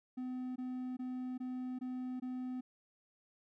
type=tone bursts; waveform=triangle; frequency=253.6 Hz; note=B3; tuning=46 cents sharp; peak=-36 dBFS; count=6; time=0.17-2.61 s; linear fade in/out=10 ms; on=390 ms; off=20 ms; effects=none